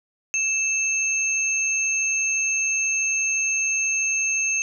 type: tone pair together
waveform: sine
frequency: 2637 / 6374 Hz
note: E7 / G8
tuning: 0 / +28 cents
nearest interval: octave + minor third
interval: 1528 cents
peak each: -23 dBFS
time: 0.34-4.62 s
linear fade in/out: 0 ms
effects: none